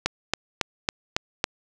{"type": "click train", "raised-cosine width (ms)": 0.2, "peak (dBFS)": -4, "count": 6, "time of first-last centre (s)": [0.06, 1.441], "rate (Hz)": 3.62, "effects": []}